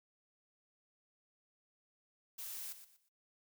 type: noise with echo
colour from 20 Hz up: blue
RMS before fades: -45 dBFS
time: 2.38-2.73 s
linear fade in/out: 10 ms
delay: 120 ms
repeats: 3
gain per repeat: -11 dB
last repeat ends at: 3.09 s
effects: noise-tail reverb RT60 0.2 s tail -23 dB re dry